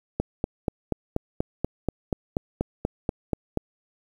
click train, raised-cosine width 2 ms, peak -10 dBFS, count 15, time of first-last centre 0.2-3.573 s, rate 4.15 Hz, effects 8-bit

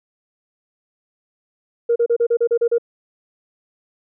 sine tone bursts, 469.9 Hz, A#4, 14 cents sharp, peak -12 dBFS, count 9, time 1.89-2.783 s, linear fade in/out 10 ms, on 69 ms, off 34 ms, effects tanh soft clip ceiling -9 dBFS

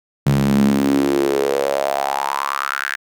sawtooth tone with high-pass filter sweep, 69.3 Hz, C#2, in tune, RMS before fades -18 dBFS, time 0.26-2.96 s, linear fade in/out 5 ms, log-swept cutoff 150 to 1700 Hz, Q 5.8, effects none

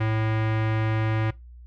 square tone with low-pass filter, 110 Hz, A2, in tune, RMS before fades -24 dBFS, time 0-1.31 s, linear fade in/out 10 ms, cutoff 2200 Hz, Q 1.7, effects noise-tail reverb RT60 0.2 s tail -21 dB re dry + added 60 Hz sine -42 dBFS peak until 1.66 s

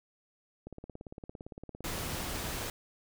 click train, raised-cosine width 2 ms, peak -30 dBFS, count 28, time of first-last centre 0.67-2.204 s, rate 17.6 Hz
pink noise, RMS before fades -37 dBFS, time 1.84-2.7 s, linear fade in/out 2 ms
effects none

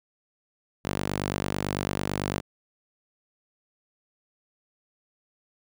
sawtooth tone with high-pass filter, 49 Hz, G1, in tune, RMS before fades -30 dBFS, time 0.84-2.41 s, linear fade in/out 20 ms, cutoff 140 Hz, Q 0.68, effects none

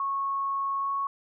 sine tone with pitch glide, 1100 to 1106.4 Hz, C#6 to C#6, -14 to -4 cents, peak -26 dBFS, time 0-1.07 s, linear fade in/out 2 ms, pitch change +10 cents, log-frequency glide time 0.79-0.9 s, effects none

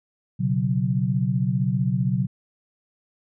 sine chord, B suspended second, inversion none, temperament just, 123.47 / 138.9 / 185.21 Hz, B2 / C#3 / F#3, 0 / +4 / +2 cents, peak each -24 dBFS, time 0.39-2.27 s, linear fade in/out 20 ms, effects none

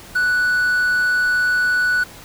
triangle tone with quantisation, 1480 Hz, F#6, in tune, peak -13 dBFS, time 0.15-2.04 s, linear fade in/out 10 ms, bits 6, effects pink hiss -40 dBFS RMS until 2.24 s

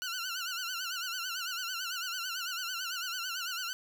15% pulse tone with vibrato, 1435 Hz, F6, 47 cents sharp, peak -28 dBFS, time 0.02-3.73 s, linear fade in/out 0 ms, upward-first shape sine, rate 9 Hz, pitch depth 110 cents each way, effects none

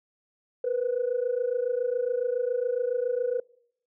sine tone pair together, 476.8 / 504 Hz, A#4 / B4, +39 / +35 cents, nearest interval minor second, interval 96 cents, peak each -27 / -26 dBFS, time 0.64-3.4 s, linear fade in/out 5 ms, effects noise-tail reverb RT60 0.7 s tail -25 dB re dry + tanh soft clip ceiling -19 dBFS

